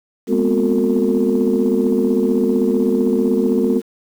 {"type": "tone cluster", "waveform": "sine", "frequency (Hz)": [207.8, 241, 256.7, 363.7, 451.4], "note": ["G#3", "B3", "C4", "F#4", "A4"], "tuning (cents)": [1, -42, -33, -30, 44], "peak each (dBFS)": -19, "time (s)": [0.27, 3.82], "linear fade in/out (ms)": 50, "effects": ["tanh soft clip ceiling -6 dBFS", "7-bit"]}